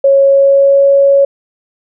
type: tone with pitch glide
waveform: sine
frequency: 550 to 555.7 Hz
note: C#5 to C#5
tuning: -14 to +4 cents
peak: -4 dBFS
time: 0.04-1.25 s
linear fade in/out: 5 ms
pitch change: +18 cents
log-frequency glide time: 0.24-0.85 s
effects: none